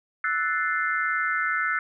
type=chord; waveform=sine; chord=F# half-diminished seventh; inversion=third; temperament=equal; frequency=1318.5 / 1480 / 1760 / 2093 Hz; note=E6 / F#6 / A6 / C7; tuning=0 / 0 / 0 / 0 cents; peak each=-28 / -27 / -29 / -30 dBFS; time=0.24-1.79 s; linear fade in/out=2 ms; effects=none